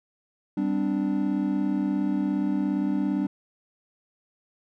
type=chord; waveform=triangle; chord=G suspended fourth; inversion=none; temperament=equal with one note detuned; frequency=196 / 256.4 / 293.7 Hz; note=G3 / C4 / D4; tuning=0 / -35 / 0 cents; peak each=-25 / -28 / -24 dBFS; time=0.57-3.27 s; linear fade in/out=5 ms; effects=none